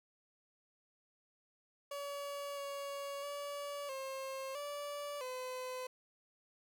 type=tone with pitch steps; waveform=30% pulse; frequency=568 / 562 / 573 / 534 / 579 / 509 Hz; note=C#5 / C#5 / D5 / C5 / D5 / C5; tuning=+42 / +24 / -43 / +35 / -25 / -48 cents; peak=-38 dBFS; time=1.91-5.87 s; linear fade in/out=5 ms; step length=660 ms; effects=none